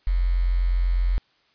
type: tone with quantisation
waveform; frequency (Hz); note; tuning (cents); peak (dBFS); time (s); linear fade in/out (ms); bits
sine; 44.06; F1; +16; -18; 0.07-1.18; 0; 7
effects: white hiss -63 dBFS RMS until 1.54 s + resampled to 11025 Hz